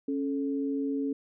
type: tone pair together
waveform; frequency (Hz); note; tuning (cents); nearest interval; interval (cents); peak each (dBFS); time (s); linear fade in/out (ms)
sine; 275.6 / 436.1; C#4 / A4; -10 / -15; minor sixth; 795; -28 / -35; 0.08-1.13; 5
effects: none